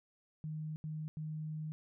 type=tone bursts at uneven times; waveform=sine; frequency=155 Hz; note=D#3; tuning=6 cents flat; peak=-38 dBFS; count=3; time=0.44-0.76 / 0.84-1.08 / 1.17-1.72 s; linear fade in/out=0 ms; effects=none